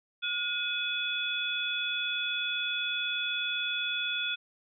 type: tone cluster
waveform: sine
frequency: 1434 / 2531 / 3431 Hz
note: F6 / D#7 / A7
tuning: +45 / +29 / -44 cents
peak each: -35 / -34 / -32 dBFS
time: 0.22-4.36 s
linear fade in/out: 20 ms
effects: none